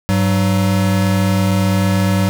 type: tone pair together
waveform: square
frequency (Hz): 100.2 / 189.15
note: G2 / F#3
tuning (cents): +38 / +38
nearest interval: major seventh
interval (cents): 1100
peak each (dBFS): -16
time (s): 0.09-2.29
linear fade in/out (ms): 0
effects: none